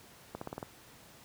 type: accelerating click train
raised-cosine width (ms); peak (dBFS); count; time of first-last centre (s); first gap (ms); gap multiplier
1; -24; 6; 0.35-0.628; 64; 0.93
effects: pink hiss -56 dBFS RMS until 1.24 s + high-pass 80 Hz 12 dB/octave